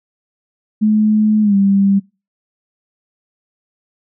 sine tone with pitch glide, 214 to 197.38 Hz, A3 to G3, -48 to +12 cents, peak -9 dBFS, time 0.81-2 s, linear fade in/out 20 ms, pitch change -140 cents, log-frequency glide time 1.42-1.55 s, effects noise-tail reverb RT60 0.3 s tail -26 dB re dry

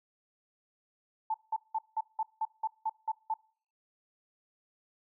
sine tone bursts, 880 Hz, A5, in tune, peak -28 dBFS, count 10, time 1.3-3.34 s, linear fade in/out 5 ms, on 42 ms, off 180 ms, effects noise-tail reverb RT60 0.5 s tail -25 dB re dry

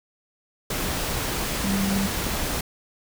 sine tone in noise, 196 Hz, G3, in tune, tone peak -22 dBFS, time 1.64-2.07 s, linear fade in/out 5 ms, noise pink, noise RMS -27 dBFS, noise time 0.7-2.61 s, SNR +2 dB, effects none

